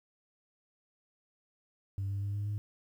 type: tone with pitch steps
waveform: sine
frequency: 98 / 99.43 / 100.87 / 102.34 / 103.83 Hz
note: G2 / G2 / G2 / G#2 / G#2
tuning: 0 / +25 / +50 / -25 / 0 cents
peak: -30 dBFS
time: 1.98-2.58 s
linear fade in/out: 0 ms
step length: 120 ms
effects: tanh soft clip ceiling -30 dBFS + 11-bit